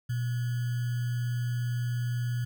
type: tone with sample-and-hold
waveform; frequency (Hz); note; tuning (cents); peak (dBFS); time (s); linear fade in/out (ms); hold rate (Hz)
sine; 121.1; B2; -34; -27; 0.09-2.45; 10; 1575
effects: none